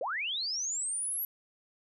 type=linear sweep; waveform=sine; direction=up; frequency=449.9 to 11840 Hz; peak=-31 dBFS; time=0.01-1.25 s; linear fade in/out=2 ms; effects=none